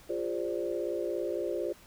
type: chord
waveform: sine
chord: D half-diminished seventh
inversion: first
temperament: equal with one note detuned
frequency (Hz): 349.2 / 406.8 / 523.3 / 587.3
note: F4 / Ab4 / C5 / D5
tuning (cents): 0 / -36 / 0 / 0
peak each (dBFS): -34 / -36 / -36 / -37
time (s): 0.09-1.73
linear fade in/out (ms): 10
effects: pink hiss -56 dBFS RMS until 1.86 s